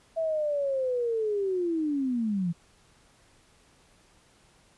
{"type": "linear sweep", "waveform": "sine", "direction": "down", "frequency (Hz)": [660, 163.5], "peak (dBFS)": -25, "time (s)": [0.16, 2.53], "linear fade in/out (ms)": 20, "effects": ["pink hiss -61 dBFS RMS until 4.77 s", "resampled to 24000 Hz"]}